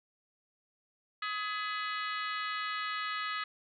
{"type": "harmonic tone with a mistuned harmonic", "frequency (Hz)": 421, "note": "G#4", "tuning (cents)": 24, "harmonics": [3, 4, 5, 6, 7, 8, 9, 10], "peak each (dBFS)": [-36, -41, -41, -46, -46, -47, -50, -47], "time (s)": [1.22, 3.44], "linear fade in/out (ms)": 5, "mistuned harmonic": 5, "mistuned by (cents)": -77, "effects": []}